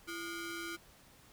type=ring-modulated tone; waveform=sawtooth; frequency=883 Hz; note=A5; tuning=6 cents sharp; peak=-33 dBFS; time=0.07-0.77 s; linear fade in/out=20 ms; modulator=546 Hz; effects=pink hiss -61 dBFS RMS until 1.32 s